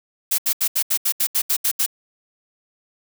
blue noise bursts, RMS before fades -19 dBFS, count 11, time 0.31-1.863 s, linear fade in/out 10 ms, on 73 ms, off 75 ms, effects none

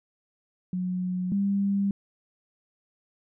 sine tone pair in turn, 182.2 / 198.72 Hz, F#3 / G3, -26 / +24 cents, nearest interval major second, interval 150 cents, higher second, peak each -26 / -22 dBFS, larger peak second, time 0.73-1.32 / 1.32-1.91 s, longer neither, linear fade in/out 2 ms, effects none

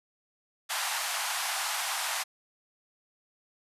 pink band-pass noise, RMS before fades -32 dBFS, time 0.69-2.24 s, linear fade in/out 20 ms, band 710 to 13000 Hz, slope 48 dB/octave, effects resampled to 32000 Hz

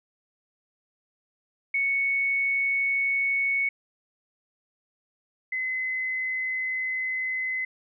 sine tone pair in turn, 2217 / 2038 Hz, C#7 / C7, 0 / -46 cents, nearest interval minor second, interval 146 cents, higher first, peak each -22 / -26 dBFS, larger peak first, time 1.74-3.69 / 5.52-7.65 s, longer second, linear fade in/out 5 ms, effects none

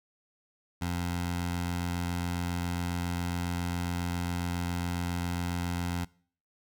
15% pulse tone with notch filter, 87.31 Hz, F2, in tune, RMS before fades -32 dBFS, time 0.81-6.05 s, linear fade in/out 10 ms, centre 380 Hz, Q 1.6, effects noise-tail reverb RT60 0.5 s tail -23 dB re dry

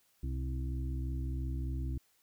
harmonic tone with a mistuned harmonic, 65.41 Hz, C2, in tune, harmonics 1 / 2 / 4 / 5, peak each -34 / -40 / -46 / -48 dBFS, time 0.23-1.98 s, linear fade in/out 5 ms, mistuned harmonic 2, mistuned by -30 cents, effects white hiss -71 dBFS RMS until 2.22 s

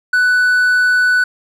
triangle tone, 1489 Hz, F#6, 11 cents sharp, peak -8 dBFS, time 0.13-1.24 s, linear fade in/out 5 ms, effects none

